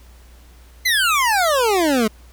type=exponential sweep; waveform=25% pulse; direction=down; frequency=2093 to 207.7 Hz; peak=-11 dBFS; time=0.85-2.08 s; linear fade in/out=10 ms; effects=added 60 Hz sine -43 dBFS peak until 2.32 s + pink hiss -52 dBFS RMS until 2.32 s